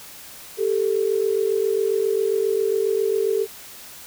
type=tone pair together; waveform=sine; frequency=395.4 / 442.8 Hz; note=G4 / A4; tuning=+15 / +11 cents; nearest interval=major second; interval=196 cents; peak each=-21 dBFS; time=0.57-3.47 s; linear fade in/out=50 ms; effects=white hiss -41 dBFS RMS until 4.06 s